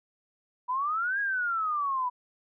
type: exponential two-way sweep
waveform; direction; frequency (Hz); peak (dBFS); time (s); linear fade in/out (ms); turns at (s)
sine; up then down; 975 to 1661.2 to 975; -26; 0.68-2.1; 20; 1.2
effects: none